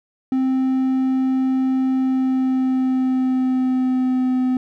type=tone with pitch glide; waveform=triangle; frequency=261.6 to 255.2 Hz; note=C4 to C4; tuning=0 to -43 cents; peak=-14 dBFS; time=0.32-4.57 s; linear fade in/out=2 ms; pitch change=-43 cents; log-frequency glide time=1.94-4.41 s; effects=none